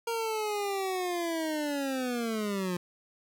25% pulse linear sweep, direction down, 466.2 to 174.61 Hz, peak -26 dBFS, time 0.07-2.77 s, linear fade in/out 5 ms, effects none

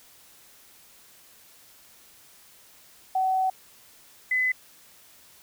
sine tone pair in turn, 755 / 2016 Hz, F#5 / B6, +35 / +35 cents, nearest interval octave + perfect fourth, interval 1700 cents, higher second, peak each -21 dBFS, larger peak neither, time 3.15-3.5 / 4.31-4.52 s, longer first, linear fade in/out 5 ms, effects white hiss -54 dBFS RMS until 5.42 s

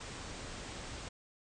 pink low-pass noise, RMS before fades -45 dBFS, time 0-1.09 s, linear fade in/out 10 ms, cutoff 8700 Hz, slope 96 dB/octave, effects none

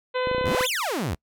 harmonic tone, 506 Hz, B4, 42 cents sharp, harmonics 1 / 2 / 3 / 4 / 5 / 6 / 7 / 8, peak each -24 / -30 / -34 / -36 / -38 / -40 / -41 / -42 dBFS, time 0.14-0.67 s, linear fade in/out 20 ms
clicks, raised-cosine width 2 ms, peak -18 dBFS, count 10, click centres 0.272 / 0.314 / 0.348 / 0.382 / 0.412 / 0.444 / 0.481 / 0.518 / 0.548 / 0.609 s
sawtooth exponential two-way sweep, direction up then down, 67 to 3729 to 67 Hz, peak -21 dBFS, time 0.45-1.15 s, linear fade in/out 10 ms, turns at 0.67 s
effects noise-tail reverb RT60 0.1 s tail -26 dB re dry

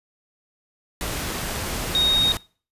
sine tone in noise, 3735 Hz, A#7, 3 cents sharp, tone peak -17 dBFS, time 1.95-2.32 s, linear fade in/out 0 ms, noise pink, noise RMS -28 dBFS, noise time 1.01-2.37 s, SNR +8 dB, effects noise-tail reverb RT60 0.4 s tail -22 dB re dry + resampled to 32000 Hz

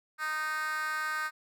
10% pulse tone with high-pass filter, 309.3 Hz, D#4, 10 cents flat, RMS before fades -33 dBFS, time 0.18-1.31 s, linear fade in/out 50 ms, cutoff 1400 Hz, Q 5, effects none

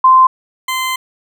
sine / 20% pulse tone pair in turn, 1039 / 1035.3 Hz, C6 / C6, -12 / -19 cents, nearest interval unison, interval 7 cents, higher first, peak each -4 / -11 dBFS, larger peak first, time 0.04-0.27 / 0.68-0.96 s, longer second, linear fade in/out 5 ms, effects none

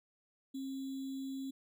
sine tone with sample-and-hold, 268.6 Hz, C4, 46 cents sharp, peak -38 dBFS, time 0.54-1.51 s, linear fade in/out 10 ms, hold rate 3675 Hz, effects none

